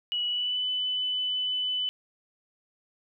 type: tone with pitch glide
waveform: sine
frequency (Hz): 2930 to 3002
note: F#7 to F#7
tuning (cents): -18 to +24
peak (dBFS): -26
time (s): 0.12-1.89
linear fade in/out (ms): 0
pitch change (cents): +42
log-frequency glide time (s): 0.26-0.62
effects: none